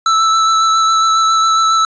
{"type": "tone with vibrato", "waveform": "square", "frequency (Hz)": 1318.5, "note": "E6", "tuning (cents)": 0, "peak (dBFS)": -10, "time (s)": [0.06, 1.85], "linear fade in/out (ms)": 2, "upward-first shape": "sine", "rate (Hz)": 7.3, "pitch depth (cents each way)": 13, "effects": ["resampled to 16000 Hz"]}